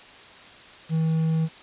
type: tone with quantisation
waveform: triangle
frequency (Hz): 160.7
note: E3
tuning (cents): -44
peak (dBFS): -18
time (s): 0.89-1.49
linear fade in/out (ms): 50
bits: 8
effects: white hiss -46 dBFS RMS until 1.62 s + resampled to 8000 Hz